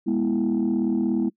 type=tone cluster; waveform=sine; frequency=208.1 / 245 / 329.2 Hz; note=G#3 / B3 / E4; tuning=+4 / -14 / -2 cents; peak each=-23 dBFS; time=0.06-1.3 s; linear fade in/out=20 ms; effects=noise-tail reverb RT60 0.1 s tail -24 dB re dry + tanh soft clip ceiling -15 dBFS